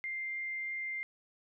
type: tone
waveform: sine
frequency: 2099 Hz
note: C7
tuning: 5 cents sharp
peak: -35 dBFS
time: 0.04-1.03 s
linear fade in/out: 0 ms
effects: none